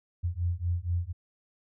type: beating tone pair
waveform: sine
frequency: 85.2 / 89.4 Hz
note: F2 / F2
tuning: -42 / +41 cents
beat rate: 4.2 Hz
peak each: -30 dBFS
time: 0.23-1.13 s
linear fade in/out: 20 ms
effects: none